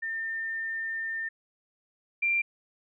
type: tone pair in turn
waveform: sine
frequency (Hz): 1805 / 2372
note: A6 / D7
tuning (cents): +44 / +17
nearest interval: perfect fourth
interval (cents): 473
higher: second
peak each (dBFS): -30 / -23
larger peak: second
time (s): 0.02-1.29 / 2.22-2.42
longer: first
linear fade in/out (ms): 10
effects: none